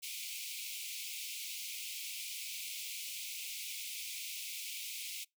pink high-pass noise, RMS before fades -43 dBFS, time 0.02-5.25 s, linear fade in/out 20 ms, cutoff 2200 Hz, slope 96 dB/octave, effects noise-tail reverb RT60 0.2 s tail -26 dB re dry

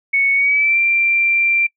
sine tone with pitch glide, 2217 to 2362 Hz, C#7 to D7, 0 to +9 cents, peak -12 dBFS, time 0.13-1.67 s, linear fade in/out 10 ms, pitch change +109 cents, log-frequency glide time 0.34-0.78 s, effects noise-tail reverb RT60 0.1 s tail -25 dB re dry

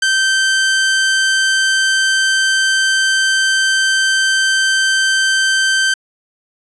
sawtooth tone, 1555 Hz, G6, 14 cents flat, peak -8 dBFS, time 0.02-5.94 s, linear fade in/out 5 ms, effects resampled to 22050 Hz + 7-bit

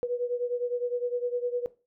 sine beating tone pair, 485 / 494.8 Hz, B4 / B4, -31 / +3 cents, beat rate 9.8 Hz, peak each -29 / -31 dBFS, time 0.03-1.66 s, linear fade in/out 0 ms, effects noise-tail reverb RT60 0.3 s tail -18 dB re dry

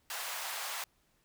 pink high-pass noise, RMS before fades -39 dBFS, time 0.1-0.84 s, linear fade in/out 2 ms, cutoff 740 Hz, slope 24 dB/octave, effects pink hiss -72 dBFS RMS until 1.24 s

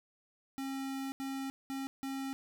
square tone bursts at uneven times, 269.8 Hz, C#4, 47 cents flat, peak -37 dBFS, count 4, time 0.58-1.12 / 1.2-1.5 / 1.7-1.87 / 2.03-2.33 s, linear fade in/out 0 ms, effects none

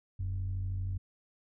sine tone pair together, 40.72 / 93.5 Hz, E1 / F#2, -20 / +19 cents, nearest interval octave + major second, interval 1439 cents, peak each -36 / -31 dBFS, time 0.19-0.98 s, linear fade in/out 10 ms, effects tanh soft clip ceiling -28 dBFS

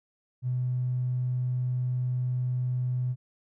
triangle tone with tanh clipping, 125.7 Hz, B2, 31 cents sharp, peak -25 dBFS, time 0.42-3.16 s, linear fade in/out 50 ms, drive 2 dB, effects none

